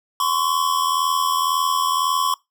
square tone pair together, 1035.1 / 1117 Hz, C6 / C#6, -19 / +13 cents, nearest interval minor second, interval 132 cents, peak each -22 / -21 dBFS, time 0.2-2.34 s, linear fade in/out 2 ms, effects noise-tail reverb RT60 0.2 s tail -23 dB re dry

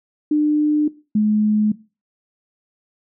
sine tone pair in turn, 300.2 / 212.3 Hz, D4 / G#3, +38 / +38 cents, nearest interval tritone, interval 600 cents, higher first, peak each -13 dBFS, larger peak neither, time 0.31-0.88 / 1.15-1.72 s, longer neither, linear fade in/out 5 ms, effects noise-tail reverb RT60 0.3 s tail -18 dB re dry

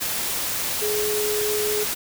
sine tone in noise, 421.1 Hz, G#4, 24 cents sharp, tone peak -23 dBFS, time 0.81-1.85 s, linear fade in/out 20 ms, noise white, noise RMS -26 dBFS, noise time 0-1.95 s, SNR 0 dB, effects none

